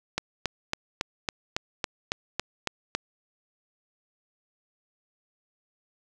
click train, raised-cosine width 0.2 ms, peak -9 dBFS, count 11, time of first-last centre 0.18-2.95 s, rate 3.61 Hz, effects none

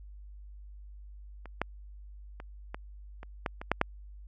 clicks, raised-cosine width 0.5 ms, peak -30 / -13 / -28 / -22 / -29 / -15 / -24 / -9 / -8 dBFS, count 9, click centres 1.457 / 1.616 / 2.401 / 2.745 / 3.231 / 3.462 / 3.615 / 3.716 / 3.814 s, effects added 50 Hz sine -45 dBFS peak until 4.27 s

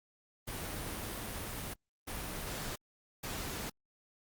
pink noise bursts at uneven times, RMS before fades -40 dBFS, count 3, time 0.47-1.74 / 2.07-2.76 / 3.23-3.7 s, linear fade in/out 10 ms, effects Opus 32 kbps

